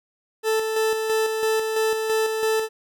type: tone with tremolo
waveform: 40% pulse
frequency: 440 Hz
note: A4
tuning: in tune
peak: -18 dBFS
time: 0.43-2.69 s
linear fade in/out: 50 ms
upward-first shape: square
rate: 3 Hz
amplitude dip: 40%
effects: none